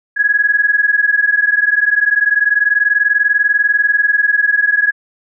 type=tone pair together; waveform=sine; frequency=1661.2 / 1681.5 Hz; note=G#6 / G#6; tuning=0 / +21 cents; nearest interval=unison; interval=21 cents; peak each=-13 dBFS; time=0.16-4.92 s; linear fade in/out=20 ms; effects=none